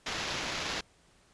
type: noise with sample-and-hold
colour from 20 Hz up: white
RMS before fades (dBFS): -35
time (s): 0.06-0.81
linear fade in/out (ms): 5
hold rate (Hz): 8820
effects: pink hiss -64 dBFS RMS until 1.33 s + resampled to 22050 Hz